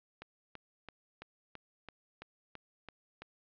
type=click train; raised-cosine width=0.3 ms; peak=-29 dBFS; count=10; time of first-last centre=0.22-3.22 s; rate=3 Hz; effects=low-pass 4000 Hz 12 dB/octave